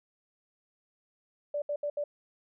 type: tone bursts at uneven times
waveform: sine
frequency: 584 Hz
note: D5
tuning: 10 cents flat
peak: -29 dBFS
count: 4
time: 1.54-1.62 / 1.69-1.76 / 1.83-1.9 / 1.97-2.04 s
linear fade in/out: 5 ms
effects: none